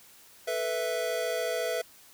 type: chord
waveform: square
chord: A suspended second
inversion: none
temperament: equal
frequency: 440 / 493.9 / 659.3 Hz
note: A4 / B4 / E5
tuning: 0 / 0 / 0 cents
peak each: -37 / -33 / -32 dBFS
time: 0.47-1.82 s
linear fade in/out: 10 ms
effects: white hiss -55 dBFS RMS until 2.13 s